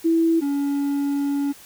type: tone pair in turn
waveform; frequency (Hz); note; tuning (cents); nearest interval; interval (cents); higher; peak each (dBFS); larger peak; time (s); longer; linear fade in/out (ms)
sine / triangle; 329.4 / 282.7; E4 / C#4; -1 / +34; minor third; 265; first; -15 / -18; first; 0.04-0.41 / 0.41-1.53; second; 20
effects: white hiss -46 dBFS RMS until 1.65 s